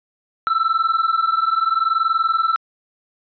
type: tone pair together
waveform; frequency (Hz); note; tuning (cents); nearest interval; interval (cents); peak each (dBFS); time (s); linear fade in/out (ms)
triangle; 1318.5 / 1339.2; E6 / E6; 0 / +27; unison; 27; -17; 0.47-2.56; 0
effects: resampled to 11025 Hz